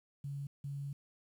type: tone bursts at uneven times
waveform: sine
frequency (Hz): 140.8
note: C#3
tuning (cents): +27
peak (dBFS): -38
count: 2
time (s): 0.24-0.47 / 0.64-0.93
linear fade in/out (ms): 5
effects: 11-bit